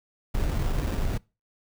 brown noise with sample-and-hold, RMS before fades -26 dBFS, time 0.34-1.18 s, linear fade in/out 10 ms, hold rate 2100 Hz, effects noise-tail reverb RT60 0.3 s tail -25 dB re dry

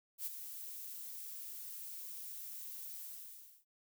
violet noise with ADSR envelope, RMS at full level -38 dBFS, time 0.18-3.65 s, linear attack 80 ms, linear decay 22 ms, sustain -9 dB, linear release 630 ms, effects none

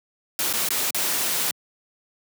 white noise with dropouts, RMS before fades -24 dBFS, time 0.39-1.51 s, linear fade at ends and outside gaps 1 ms, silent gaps 0.528-0.536 / 0.688-0.705 / 0.906-0.946 s, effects high-pass 150 Hz 12 dB/octave

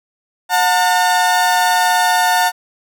30% pulse tone pair together, 724 / 899.7 Hz, F#5 / A5, -38 / +38 cents, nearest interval major third, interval 376 cents, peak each -12 dBFS, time 0.49-2.52 s, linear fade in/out 50 ms, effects none

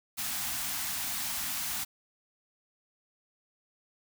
white band-stop noise, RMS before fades -34 dBFS, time 0.17-1.85 s, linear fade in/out 20 ms, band 300 to 640 Hz, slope 96 dB/octave, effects none

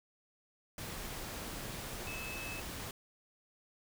sine tone in noise, 2601 Hz, E7, 24 cents flat, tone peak -43 dBFS, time 2.07-2.6 s, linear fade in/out 2 ms, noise pink, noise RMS -43 dBFS, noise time 0.78-2.91 s, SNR -3 dB, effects none

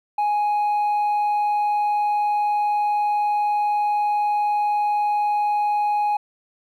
triangle tone with hard clipping, 832 Hz, G#5, 3 cents sharp, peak -17 dBFS, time 0.18-6.17 s, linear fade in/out 5 ms, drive 1 dB, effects none

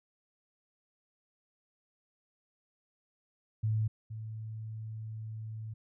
sine tone pair in turn, 109.1 / 109.92 Hz, A2 / A2, -14 / -1 cents, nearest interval unison, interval 13 cents, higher second, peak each -27 / -38 dBFS, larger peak first, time 3.63-3.88 / 4.1-5.74 s, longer second, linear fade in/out 10 ms, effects none

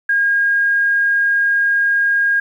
sine tone, 1625 Hz, G#6, 38 cents flat, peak -12 dBFS, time 0.09-2.4 s, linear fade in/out 5 ms, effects 8-bit

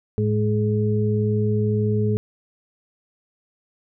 sine tone cluster, 108.5 / 210.4 / 423 Hz, A2 / G#3 / G#4, -24 / +23 / +32 cents, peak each -20 / -24 / -24 dBFS, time 0.18-2.17 s, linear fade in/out 0 ms, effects none

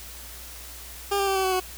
20% pulse tone with pitch steps, 400.9 / 394.5 / 388.1 / 381.9 / 375.8 / 369.8 Hz, G4 / G4 / G4 / G4 / F#4 / F#4, +39 / +11 / -17 / -45 / +27 / -1 cents, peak -17 dBFS, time 1.11-1.602 s, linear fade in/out 10 ms, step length 82 ms, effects added 60 Hz sine -44 dBFS peak until 1.77 s + white hiss -42 dBFS RMS until 1.77 s

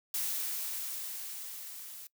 blue noise with level ramp, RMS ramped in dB -33 to -47 dBFS, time 0.14-2.07 s, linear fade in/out 2 ms, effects noise-tail reverb RT60 0.1 s tail -22 dB re dry

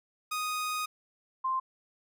sawtooth / sine tone pair in turn, 1244.5 / 1046.7 Hz, D#6 / C6, 0 / 0 cents, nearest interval minor third, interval 300 cents, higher first, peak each -27 dBFS, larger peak neither, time 0.31-0.86 / 1.44-1.6 s, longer first, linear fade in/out 10 ms, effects none

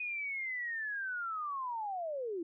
sine linear sweep, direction down, 2493 to 319.7 Hz, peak -35 dBFS, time 0-2.43 s, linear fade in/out 5 ms, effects none

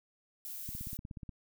violet noise, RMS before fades -43 dBFS, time 0.45-0.97 s, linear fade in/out 0 ms
click train, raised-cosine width 5 ms, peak -31 dBFS, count 11, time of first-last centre 0.69-1.292 s, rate 16.6 Hz
effects none

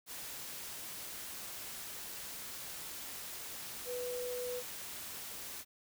sine tone in noise, 493.9 Hz, B4, in tune, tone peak -37 dBFS, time 3.85-4.63 s, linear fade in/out 50 ms, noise white, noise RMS -45 dBFS, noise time 0.06-5.65 s, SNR +5 dB, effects none

